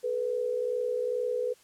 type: tone pair together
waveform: sine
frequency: 431.6 / 493.9 Hz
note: A4 / B4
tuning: -33 / 0 cents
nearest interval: major second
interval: 233 cents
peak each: -33 / -28 dBFS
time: 0.03-1.54 s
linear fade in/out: 20 ms
effects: white hiss -60 dBFS RMS until 1.63 s + low-pass 11000 Hz 12 dB/octave